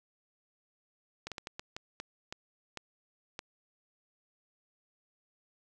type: slowing click train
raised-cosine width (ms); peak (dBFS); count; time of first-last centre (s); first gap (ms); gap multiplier
0.2; -22; 10; 1.27-3.391; 47; 1.38
effects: none